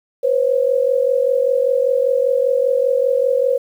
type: tone pair together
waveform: sine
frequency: 494.7 / 539.8 Hz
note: B4 / C#5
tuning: +3 / -46 cents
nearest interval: major second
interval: 151 cents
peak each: -16 dBFS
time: 0.23-3.58 s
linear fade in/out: 10 ms
effects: 8-bit